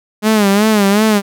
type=tone with vibrato; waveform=sawtooth; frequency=207.7 Hz; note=G#3; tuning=in tune; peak=-5 dBFS; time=0.22-1.22 s; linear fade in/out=50 ms; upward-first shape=sine; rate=2.7 Hz; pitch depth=100 cents each way; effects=none